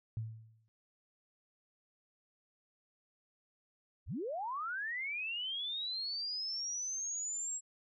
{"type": "tone with exponential decay", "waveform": "sine", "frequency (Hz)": 111.3, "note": "A2", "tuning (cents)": 20, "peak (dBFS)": -33, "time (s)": [0.17, 0.68], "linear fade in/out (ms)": 0, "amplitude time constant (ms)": 110}
{"type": "linear sweep", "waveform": "sine", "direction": "up", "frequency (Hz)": [35.89, 7690], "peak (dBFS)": -36, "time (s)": [4.06, 7.61], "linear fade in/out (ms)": 50}
{"effects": []}